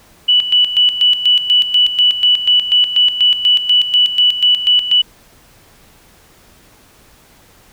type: tone with tremolo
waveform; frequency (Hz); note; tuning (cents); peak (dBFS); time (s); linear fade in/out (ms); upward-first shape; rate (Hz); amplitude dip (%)
sine; 2960; F#7; 0; -7; 0.28-5.02; 10; square; 4.1; 70
effects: pink hiss -47 dBFS RMS until 7.72 s